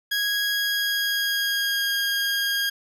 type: tone with pitch glide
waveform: 20% pulse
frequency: 1652 to 1624.6 Hz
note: G#6 to G#6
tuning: -10 to -39 cents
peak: -17 dBFS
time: 0.11-2.7 s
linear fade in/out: 10 ms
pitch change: -29 cents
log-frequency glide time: 0.49-1.94 s
effects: none